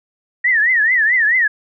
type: tone with vibrato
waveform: sine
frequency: 1864.7 Hz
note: A#6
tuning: in tune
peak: -11 dBFS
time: 0.44-1.48 s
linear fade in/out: 10 ms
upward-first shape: triangle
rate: 4.6 Hz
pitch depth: 200 cents each way
effects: none